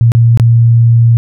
sine tone with dropouts, 116.54 Hz, A#2, in tune, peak -3 dBFS, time 0.01-1.17 s, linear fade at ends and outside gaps 0 ms, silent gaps 0.119-0.15 / 0.374-0.398 s, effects none

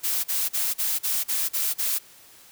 blue noise bursts, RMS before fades -25 dBFS, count 8, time 0.03-1.99 s, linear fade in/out 20 ms, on 210 ms, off 40 ms, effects white hiss -51 dBFS RMS until 2.51 s

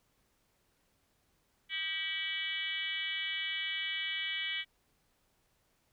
sine tone with frequency modulation, 2637 Hz, E7, in tune, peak -33 dBFS, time 1.69-4.65 s, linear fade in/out 50 ms, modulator 351 Hz, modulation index 2.3, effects pink hiss -74 dBFS RMS until 5.92 s

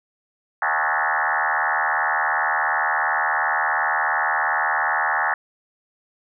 sine tone with frequency modulation, 1289 Hz, E6, 39 cents flat, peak -18 dBFS, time 0.62-5.34 s, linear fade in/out 2 ms, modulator 77.2 Hz, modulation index 7.3, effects none

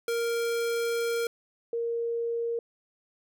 square / sine tone pair in turn, 466.2 / 466.2 Hz, A#4 / A#4, 0 / 0 cents, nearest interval unison, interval 0 cents, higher neither, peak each -27 dBFS, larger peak neither, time 0.08-1.27 / 1.73-2.59 s, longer first, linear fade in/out 2 ms, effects none

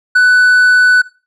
triangle tone, 1492 Hz, F#6, 14 cents sharp, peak -3 dBFS, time 0.15-1.02 s, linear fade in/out 10 ms, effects noise-tail reverb RT60 0.3 s tail -18 dB re dry + resampled to 24000 Hz

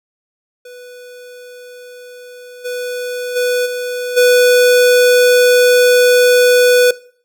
square tone with level steps, 493.9 Hz, B4, in tune, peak -33 / -20 / -13 / -19 / -7 dBFS, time 0.65-6.91 s, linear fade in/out 5 ms, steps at 2.64 / 3.35 / 3.65 / 4.16 s, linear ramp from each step 20 ms, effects noise-tail reverb RT60 0.5 s tail -20 dB re dry

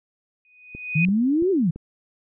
sine tone with exponential growth, 2489 Hz, D#7, in tune, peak -18 dBFS, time 0.45-1.05 s, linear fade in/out 1 ms, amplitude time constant 130 ms
click train, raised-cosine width 3 ms, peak -24 dBFS, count 4, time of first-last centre 0.75-1.76 s, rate 2.97 Hz
sine exponential two-way sweep, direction up then down, 149.8 to 400.4 to 149.8 Hz, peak -17 dBFS, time 0.95-1.71 s, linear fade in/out 10 ms, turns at 1.51 s
effects none

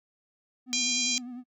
triangle tone with vibrato, 246.9 Hz, B3, in tune, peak -35 dBFS, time 0.66-1.44 s, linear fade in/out 50 ms, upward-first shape triangle, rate 9.9 Hz, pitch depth 67 cents each way
harmonic tone, 802 Hz, G5, 39 cents sharp, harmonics 3 / 4 / 5 / 6 / 7 / 8 / 9, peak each -33 / -33 / -33 / -33 / -33 / -33 / -33 dBFS, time 0.73-1.18 s, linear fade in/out 0 ms
effects noise-tail reverb RT60 0.1 s tail -24 dB re dry

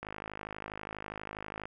click train, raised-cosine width 0.5 ms, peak -24 dBFS, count 86, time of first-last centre 0.03-1.655 s, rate 52.3 Hz, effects none

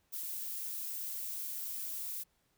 violet noise, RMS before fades -40 dBFS, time 0.12-2.24 s, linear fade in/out 20 ms, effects pink hiss -75 dBFS RMS until 2.57 s

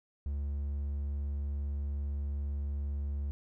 triangle tone, 71.2 Hz, C#2, 47 cents sharp, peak -30 dBFS, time 0.26-3.31 s, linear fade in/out 0 ms, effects none

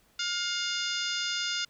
harmonic tone with a mistuned harmonic, 709 Hz, F5, 26 cents sharp, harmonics 2 / 3 / 4 / 5 / 6 / 7 / 8 / 9 / 10, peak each -35 / -40 / -36 / -35 / -42 / -35 / -45 / -40 / -50 dBFS, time 0.19-1.65 s, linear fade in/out 5 ms, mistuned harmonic 9, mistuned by +22 cents, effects pink hiss -65 dBFS RMS until 1.69 s

